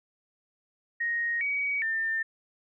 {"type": "tone with pitch steps", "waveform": "sine", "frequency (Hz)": [1870, 2262, 1798], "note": ["A#6", "C#7", "A6"], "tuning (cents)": [5, 34, 37], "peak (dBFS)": -26, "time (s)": [1, 2.23], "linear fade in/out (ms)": 10, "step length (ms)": 410, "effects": []}